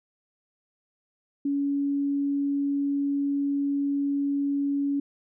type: tone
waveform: sine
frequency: 281.8 Hz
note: C#4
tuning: 29 cents sharp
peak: -23 dBFS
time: 1.45-5 s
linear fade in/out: 5 ms
effects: none